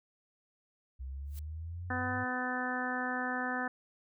sine exponential sweep, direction up, 63.9 to 103.83 Hz, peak -38 dBFS, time 0.99-2.25 s, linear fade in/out 20 ms
blue noise with exponential growth, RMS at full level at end -47 dBFS, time 1.25-1.39 s, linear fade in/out 1 ms, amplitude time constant 29 ms
harmonic tone, 251.8 Hz, B3, 34 cents sharp, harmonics 1 / 2 / 3 / 4 / 5 / 6 / 7, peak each -38 / -43 / -39 / -43 / -42 / -39 / -38 dBFS, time 1.9-3.68 s, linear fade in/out 5 ms
effects none

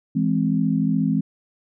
sine chord, E augmented, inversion none, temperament equal, 164.81 / 207.7 / 261.6 Hz, E3 / G#3 / B#3, 0 / 0 / 0 cents, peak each -22 dBFS, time 0.15-1.21 s, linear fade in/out 10 ms, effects none

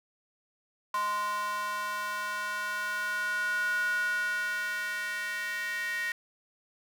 square tone with high-pass filter sweep, 207.7 Hz, G#3, in tune, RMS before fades -32 dBFS, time 0.94-6.12 s, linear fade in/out 2 ms, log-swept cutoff 1100 to 1800 Hz, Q 8.8, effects none

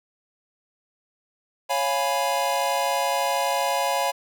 square chord, C# dominant seventh, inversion none, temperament equal, 554.4 / 698.5 / 830.6 / 987.8 Hz, C#5 / E#5 / G#5 / B5, 0 / 0 / 0 / 0 cents, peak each -28 dBFS, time 1.69-4.12 s, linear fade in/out 20 ms, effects none

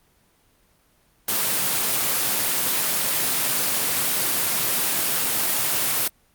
white high-pass noise, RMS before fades -22 dBFS, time 1.28-6.08 s, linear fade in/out 5 ms, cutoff 100 Hz, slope 48 dB/octave, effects pink hiss -61 dBFS RMS until 6.34 s + Opus 24 kbps

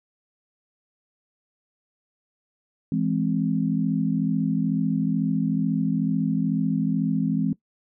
sine chord, E augmented, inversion none, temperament equal with one note detuned, 165.48 / 207.7 / 261.6 Hz, E3 / G#3 / B#3, +7 / 0 / 0 cents, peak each -25 dBFS, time 2.92-7.53 s, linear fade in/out 2 ms, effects noise-tail reverb RT60 0.1 s tail -19 dB re dry

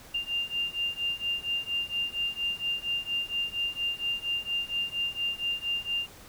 sine beating tone pair, 2794 / 2798.3 Hz, F7 / F7, 0 / +3 cents, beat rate 4.3 Hz, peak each -32 / -31 dBFS, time 0.14-6.07 s, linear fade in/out 10 ms, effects pink hiss -50 dBFS RMS until 6.28 s

